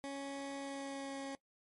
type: tone with pitch glide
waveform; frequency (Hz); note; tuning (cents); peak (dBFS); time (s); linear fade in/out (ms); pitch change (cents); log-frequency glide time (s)
20% pulse; 277.2 to 273.5; C#4 to C#4; 0 to -23; -36; 0.04-1.35; 0; -23; 0.55-1.19
effects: noise-tail reverb RT60 0.1 s tail -20 dB re dry + MP3 48 kbps